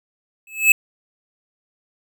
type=tone with exponential growth; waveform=square; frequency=2600 Hz; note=E7; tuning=24 cents flat; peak=-6 dBFS; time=0.47-0.72 s; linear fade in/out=2 ms; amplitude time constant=53 ms; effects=none